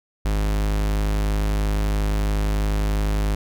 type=tone; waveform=45% pulse; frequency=51.5 Hz; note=G#1; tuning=14 cents flat; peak=-19 dBFS; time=0.25-3.35 s; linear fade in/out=5 ms; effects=none